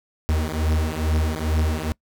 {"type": "beating tone pair", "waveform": "45% pulse", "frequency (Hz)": [77, 79.3], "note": ["D#2", "D#2"], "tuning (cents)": [-17, 33], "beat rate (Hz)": 2.3, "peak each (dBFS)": -23, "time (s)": [0.29, 1.92], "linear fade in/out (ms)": 0, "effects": ["noise-tail reverb RT60 0.1 s tail -24 dB re dry"]}